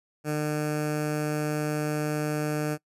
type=tone with notch filter; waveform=15% pulse; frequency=150.9 Hz; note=D3; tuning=47 cents sharp; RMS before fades=-28 dBFS; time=0.24-2.78 s; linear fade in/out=50 ms; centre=3600 Hz; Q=1.4; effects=noise-tail reverb RT60 0.1 s tail -23 dB re dry + resampled to 32000 Hz